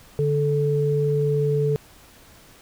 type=tone pair together; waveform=sine; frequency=145.87 / 436.5 Hz; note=D3 / A4; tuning=-11 / -14 cents; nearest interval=octave + perfect fifth; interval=1897 cents; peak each=-21 dBFS; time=0.19-1.76 s; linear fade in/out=0 ms; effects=pink hiss -50 dBFS RMS until 2.61 s